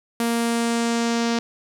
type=tone with low-pass filter sweep; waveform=sawtooth; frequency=233.1 Hz; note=A#3; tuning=in tune; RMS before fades=-22 dBFS; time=0.2-1.39 s; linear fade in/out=2 ms; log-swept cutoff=12000 to 5500 Hz; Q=1.8; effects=9-bit